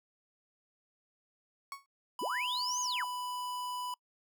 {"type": "tone with exponential decay", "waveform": "35% pulse", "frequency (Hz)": 1108.7, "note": "C#6", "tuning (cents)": 0, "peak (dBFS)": -35, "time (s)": [1.72, 1.86], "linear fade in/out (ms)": 1, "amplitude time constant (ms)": 30}
{"type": "tone", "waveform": "square", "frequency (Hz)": 992, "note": "B5", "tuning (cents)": 7, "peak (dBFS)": -37, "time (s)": [2.19, 3.94], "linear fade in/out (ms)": 2}
{"type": "linear two-way sweep", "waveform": "sine", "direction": "up then down", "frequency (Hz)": [146.83, 6670, 608], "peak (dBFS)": -33, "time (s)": [2.21, 3.05], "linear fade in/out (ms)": 20, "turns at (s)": 2.81}
{"effects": ["noise-tail reverb RT60 0.1 s tail -25 dB re dry"]}